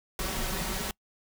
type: noise with comb filter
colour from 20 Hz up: pink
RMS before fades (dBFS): -32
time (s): 0.19-0.91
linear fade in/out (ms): 2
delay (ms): 5.3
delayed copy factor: +0.65
effects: noise-tail reverb RT60 0.1 s tail -25 dB re dry